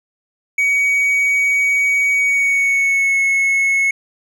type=tone with pitch glide; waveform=triangle; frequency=2256 to 2189 Hz; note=C#7 to C#7; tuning=+30 to -22 cents; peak=-11 dBFS; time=0.58-3.91 s; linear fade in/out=5 ms; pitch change=-52 cents; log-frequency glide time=2.14-3.2 s; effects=none